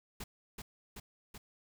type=noise with echo; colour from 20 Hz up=pink; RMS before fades=-43 dBFS; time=0.2-0.24 s; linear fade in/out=5 ms; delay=380 ms; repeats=3; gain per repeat=-2 dB; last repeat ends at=1.38 s; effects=none